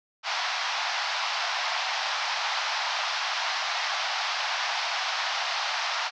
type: band-pass noise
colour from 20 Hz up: pink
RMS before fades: -29 dBFS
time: 0.23-6.11 s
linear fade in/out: 50 ms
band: 700 to 5600 Hz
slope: 48 dB/octave
effects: none